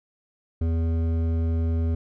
sine tone with hard clipping, 82.3 Hz, E2, 2 cents flat, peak -23 dBFS, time 0.61-1.95 s, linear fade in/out 5 ms, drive 11 dB, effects none

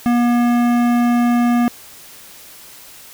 sine tone with hard clipping, 240 Hz, B3, 49 cents flat, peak -14 dBFS, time 0.06-1.68 s, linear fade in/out 0 ms, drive 15 dB, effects white hiss -40 dBFS RMS until 3.13 s

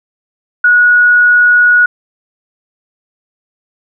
sine tone, 1458 Hz, F#6, 26 cents flat, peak -4 dBFS, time 0.64-1.86 s, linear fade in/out 5 ms, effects none

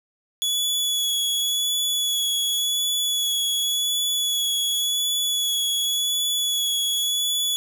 sawtooth tone with vibrato, 3391 Hz, G#7, 35 cents sharp, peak -18 dBFS, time 0.42-7.56 s, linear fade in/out 0 ms, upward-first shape sine, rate 0.9 Hz, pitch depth 17 cents each way, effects none

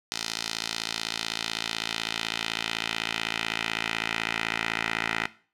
10% pulse tone with band-pass filter sweep, 55.9 Hz, A1, 28 cents sharp, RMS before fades -31 dBFS, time 0.12-5.27 s, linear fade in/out 0 ms, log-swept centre 4800 to 2100 Hz, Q 1.7, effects noise-tail reverb RT60 0.4 s tail -17 dB re dry

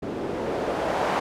blue noise with low-pass filter sweep, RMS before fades -27 dBFS, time 0.02-1.2 s, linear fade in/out 10 ms, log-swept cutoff 330 to 790 Hz, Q 1.4, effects none

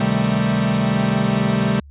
45% pulse chord, A half-diminished seventh, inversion first, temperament equal, 130.81 / 155.56 / 196 / 220 Hz, C3 / Eb3 / G3 / A3, 0 / 0 / 0 / 0 cents, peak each -23 / -24 / -20 / -21 dBFS, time 0-1.8 s, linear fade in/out 5 ms, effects added 71 Hz sine -39 dBFS peak until 1.9 s + resampled to 8000 Hz

